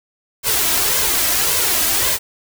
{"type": "noise with flanger", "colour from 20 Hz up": "white", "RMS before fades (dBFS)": -17, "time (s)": [0.43, 2.19], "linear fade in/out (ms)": 50, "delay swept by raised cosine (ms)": [1.9, 3.1], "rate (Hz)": 1.8, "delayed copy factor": 0.55, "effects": []}